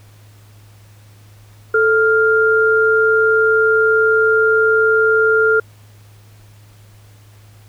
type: tone pair together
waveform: sine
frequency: 440.3 / 1400 Hz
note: A4 / F6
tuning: +1 / +4 cents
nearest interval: octave + minor sixth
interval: 2003 cents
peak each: -13 / -13 dBFS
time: 1.74-5.6 s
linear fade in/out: 5 ms
effects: added 104 Hz sine -42 dBFS peak until 7.68 s + pink hiss -51 dBFS RMS until 7.68 s